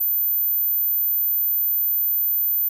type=tone; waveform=sine; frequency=14230 Hz; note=A9; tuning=18 cents sharp; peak=-18 dBFS; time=0-2.69 s; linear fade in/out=10 ms; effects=none